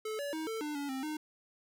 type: tone with pitch steps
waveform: square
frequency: 433.9 / 571 / 316.4 / 445.3 / 299.6 / 284.7 / 264.3 / 306.5 Hz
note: A4 / D5 / D#4 / A4 / D4 / C#4 / C4 / D#4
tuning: -24 / -49 / +29 / +21 / +35 / +46 / +18 / -26 cents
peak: -36 dBFS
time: 0.05-1.17 s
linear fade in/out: 5 ms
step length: 140 ms
effects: none